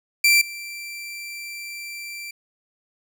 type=tone with level steps; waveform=sawtooth; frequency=2349 Hz; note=D7; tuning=in tune; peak=-10 / -29 dBFS; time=0.24-2.31 s; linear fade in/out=5 ms; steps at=0.41 s; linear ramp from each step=5 ms; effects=none